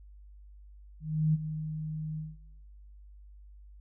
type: tone with ADSR envelope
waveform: sine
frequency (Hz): 155.56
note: D#3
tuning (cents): 0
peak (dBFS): -21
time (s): 1-2.37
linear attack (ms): 340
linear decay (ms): 27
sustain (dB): -12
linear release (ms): 190
effects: noise-tail reverb RT60 1.0 s tail -19 dB re dry + added 50 Hz sine -49 dBFS peak until 3.8 s